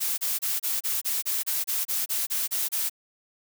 blue noise bursts, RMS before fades -27 dBFS, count 14, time 0-2.897 s, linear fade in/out 20 ms, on 180 ms, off 29 ms, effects none

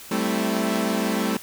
sawtooth chord, A minor seventh, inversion third, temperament equal with one note detuned, 193.75 / 220 / 261.6 / 329.6 Hz, G3 / A3 / C4 / E4, -20 / 0 / 0 / 0 cents, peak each -23 / -21 / -25 / -26 dBFS, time 0.11-1.37 s, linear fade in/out 5 ms, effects white hiss -42 dBFS RMS until 1.42 s

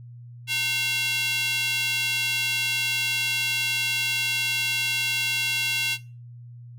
square tone with high-pass filter, 305.1 Hz, D#4, 34 cents flat, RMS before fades -25 dBFS, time 0.47-5.98 s, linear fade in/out 50 ms, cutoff 2700 Hz, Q 3.6, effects noise-tail reverb RT60 0.3 s tail -17 dB re dry + added 120 Hz sine -40 dBFS peak until 6.78 s

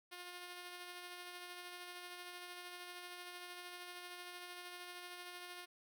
5% pulse tone with tremolo, 355.7 Hz, F4, 32 cents sharp, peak -36 dBFS, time 0.11-5.66 s, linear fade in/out 20 ms, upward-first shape sine, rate 13 Hz, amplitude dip 30%, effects none

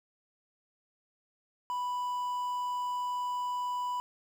triangle tone with quantisation, 987.8 Hz, B5, in tune, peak -29 dBFS, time 1.7-4 s, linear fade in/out 0 ms, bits 9, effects none

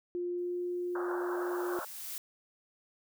sine tone with pitch glide, 352.7 to 354.7 Hz, F4 to F4, +17 to +27 cents, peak -32 dBFS, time 0.15-1.79 s, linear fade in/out 0 ms, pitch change +10 cents, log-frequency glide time 0.31-0.57 s
blue noise with exponential growth, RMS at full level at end -39 dBFS, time 0.38-2.18 s, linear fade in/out 1 ms, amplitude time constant 390 ms
white band-pass noise, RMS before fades -40 dBFS, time 0.95-1.85 s, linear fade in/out 5 ms, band 490 to 1600 Hz, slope 96 dB/octave
effects none

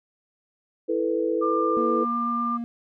sine chord, E suspended fourth, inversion none, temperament just, 329.6 / 439.5 / 494.4 Hz, E4 / A4 / B4, 0 / -2 / +2 cents, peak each -26 dBFS, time 0.88-2.05 s, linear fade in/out 20 ms
sine tone, 1194 Hz, D6, 28 cents sharp, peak -24 dBFS, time 1.41-2.58 s, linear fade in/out 20 ms
triangle tone with vibrato, 235.6 Hz, A#3, 19 cents sharp, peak -26 dBFS, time 1.77-2.64 s, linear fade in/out 0 ms, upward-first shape triangle, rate 8.1 Hz, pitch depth 10 cents each way
effects none

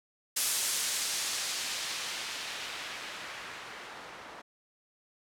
blue noise with low-pass filter sweep, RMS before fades -36 dBFS, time 0.36-4.42 s, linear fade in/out 10 ms, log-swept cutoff 10000 to 1100 Hz, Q 0.76, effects none

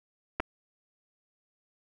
clicks, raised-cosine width 0.5 ms, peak -15 dBFS, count 2, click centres 0.399 / 0.402 s, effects none

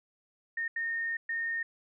sine tone bursts at uneven times, 1836 Hz, A#6, 27 cents flat, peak -30 dBFS, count 3, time 0.57-0.68 / 0.76-1.17 / 1.29-1.63 s, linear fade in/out 5 ms, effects none

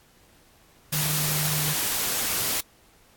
sine tone in noise, 151.2 Hz, D#3, 49 cents flat, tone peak -27 dBFS, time 0.92-1.74 s, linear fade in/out 10 ms, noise white, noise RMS -26 dBFS, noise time 0.92-2.61 s, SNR -4 dB, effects pink hiss -58 dBFS RMS until 3.16 s + AAC 64 kbps

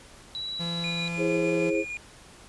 sine tone with vibrato, 3920 Hz, B7, 14 cents flat, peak -31 dBFS, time 0.35-1.08 s, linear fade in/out 0 ms, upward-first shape sine, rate 20 Hz, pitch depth 11 cents each way
45% pulse tone, 170 Hz, F3, 46 cents flat, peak -31 dBFS, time 0.59-1.71 s, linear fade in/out 20 ms
triangle tone with tremolo, 2430 Hz, D#7, 42 cents flat, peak -30 dBFS, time 0.84-1.97 s, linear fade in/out 0 ms, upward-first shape square, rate 6.6 Hz, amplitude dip 30%
sine chord, E augmented, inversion none, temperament equal with one note detuned, 329.6 / 415.3 / 531.5 Hz, E4 / G#4 / B#4, 0 / 0 / +27 cents, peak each -27 / -28 / -28 dBFS, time 1.17-1.85 s, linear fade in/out 50 ms
effects pink hiss -50 dBFS RMS until 2.48 s + resampled to 24000 Hz

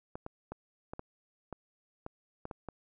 clicks, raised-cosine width 1 ms, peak -26 dBFS, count 10, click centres 0.155 / 0.264 / 0.52 / 0.935 / 0.994 / 1.527 / 2.064 / 2.454 / 2.512 / 2.687 s, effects none

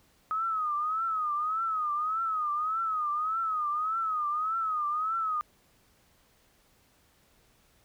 sine tone with vibrato, 1260 Hz, D#6, 21 cents sharp, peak -27 dBFS, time 0.31-5.41 s, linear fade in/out 0 ms, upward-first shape triangle, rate 1.7 Hz, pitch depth 130 cents each way, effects pink hiss -65 dBFS RMS until 7.84 s

